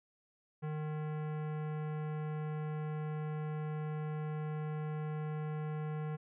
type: tone with hard clipping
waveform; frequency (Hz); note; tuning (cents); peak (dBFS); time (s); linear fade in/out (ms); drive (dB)
sine; 153.1; D#3; -28; -38; 0.62-6.17; 20; 18
effects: resampled to 8000 Hz